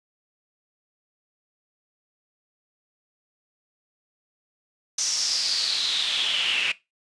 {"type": "noise with band-pass filter sweep", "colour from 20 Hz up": "pink", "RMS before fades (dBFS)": -25, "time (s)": [4.98, 6.72], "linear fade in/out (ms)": 5, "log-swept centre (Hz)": [6000, 2600], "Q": 5.9, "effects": ["noise-tail reverb RT60 0.2 s tail -18 dB re dry", "resampled to 22050 Hz"]}